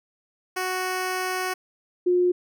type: tone pair in turn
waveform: 10% pulse / sine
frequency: 370 / 358 Hz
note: F#4 / F4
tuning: 0 / +43 cents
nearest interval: minor second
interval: 57 cents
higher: first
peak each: -17 dBFS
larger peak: neither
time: 0.56-1.54 / 2.06-2.32 s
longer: first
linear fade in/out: 10 ms
effects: none